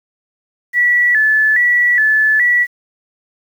sine tone with vibrato, 1837 Hz, A#6, 26 cents flat, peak -9 dBFS, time 0.73-2.67 s, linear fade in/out 50 ms, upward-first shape square, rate 1.2 Hz, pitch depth 100 cents each way, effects 7-bit

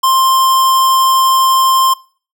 square tone, 1052 Hz, C6, 9 cents sharp, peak -9 dBFS, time 0.03-1.94 s, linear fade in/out 10 ms, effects noise-tail reverb RT60 0.4 s tail -21 dB re dry

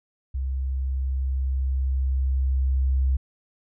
sine tone with level ramp, 66.1 Hz, C2, 18 cents sharp, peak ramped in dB -24 to -17 dBFS, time 0.34-3.17 s, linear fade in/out 10 ms, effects tanh soft clip ceiling -14 dBFS

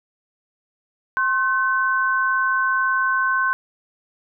sine tone pair together, 1062 / 1523.9 Hz, C6 / G6, +25 / -49 cents, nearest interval tritone, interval 626 cents, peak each -21 / -19 dBFS, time 1.17-3.53 s, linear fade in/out 0 ms, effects none

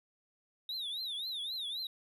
triangle tone with vibrato, 3729 Hz, A#7, in tune, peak -35 dBFS, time 0.69-1.87 s, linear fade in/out 2 ms, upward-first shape triangle, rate 3.8 Hz, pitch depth 210 cents each way, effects none

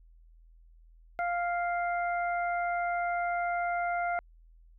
harmonic tone, 698.5 Hz, F5, in tune, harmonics 1 / 2 / 3, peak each -29 / -35 / -39 dBFS, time 1.19-4.19 s, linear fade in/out 0 ms, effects added 41 Hz sine -54 dBFS peak until 4.78 s

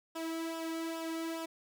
sawtooth tone with flanger, 327 Hz, E4, 14 cents flat, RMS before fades -38 dBFS, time 0.15-1.46 s, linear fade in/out 10 ms, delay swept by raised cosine 0.46 to 1.96 ms, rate 2.4 Hz, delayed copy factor -0.65, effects none

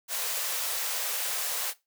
white high-pass noise, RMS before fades -31 dBFS, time 0.08-1.74 s, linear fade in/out 50 ms, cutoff 440 Hz, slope 96 dB/octave, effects noise-tail reverb RT60 0.2 s tail -17 dB re dry

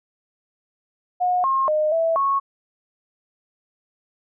sine tone with pitch steps, 723 / 1071 / 613 / 657 / 1101 Hz, F#5 / C6 / D#5 / E5 / C#6, -40 / +40 / -26 / -6 / -12 cents, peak -17 dBFS, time 1.2-2.4 s, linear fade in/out 20 ms, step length 240 ms, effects none

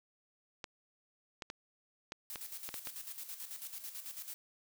clicks, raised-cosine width 0.2 ms, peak -24 dBFS, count 8, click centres 0.642 / 1.422 / 1.501 / 2.121 / 2.358 / 2.69 / 2.742 / 2.872 s
blue noise with tremolo, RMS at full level -44 dBFS, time 2.3-4.34 s, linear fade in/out 0 ms, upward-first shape square, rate 9.1 Hz, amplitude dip 60%
effects none

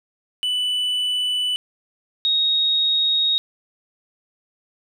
triangle / sine tone pair in turn, 2981 / 3755 Hz, F#7 / A#7, +12 / +12 cents, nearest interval major third, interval 400 cents, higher second, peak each -18 / -16 dBFS, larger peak second, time 0.43-1.56 / 2.25-3.38 s, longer neither, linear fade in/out 0 ms, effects none

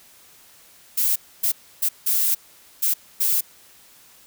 violet noise bursts at uneven times, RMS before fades -20 dBFS, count 6, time 0.97-1.16 / 1.43-1.52 / 1.82-1.89 / 2.06-2.35 / 2.82-2.94 / 3.2-3.41 s, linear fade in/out 10 ms, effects white hiss -51 dBFS RMS until 4.26 s

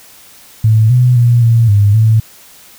sine tone with pitch steps, 109.9 / 124.6 / 119.6 / 115.5 / 102.1 / 110.7 Hz, A2 / B2 / A#2 / A#2 / G#2 / A2, -2 / +16 / +45 / -16 / -29 / +11 cents, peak -5 dBFS, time 0.64-2.2 s, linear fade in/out 5 ms, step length 260 ms, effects white hiss -40 dBFS RMS until 2.78 s

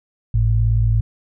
sine tone pair together, 52.12 / 110 Hz, G#1 / A2, +7 / 0 cents, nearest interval octave + minor second, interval 1293 cents, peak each -17 / -15 dBFS, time 0.34-1.01 s, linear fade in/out 5 ms, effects none

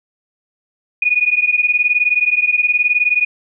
sine beating tone pair, 2452 / 2471 Hz, D#7 / D#7, -26 / -13 cents, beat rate 19 Hz, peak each -15 dBFS, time 1.02-3.25 s, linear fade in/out 5 ms, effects none

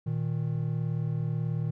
triangle tone pair together, 118.28 / 156.7 Hz, A#2 / D#3, +26 / +13 cents, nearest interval perfect fourth, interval 487 cents, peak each -28 dBFS, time 0.06-1.71 s, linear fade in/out 10 ms, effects none

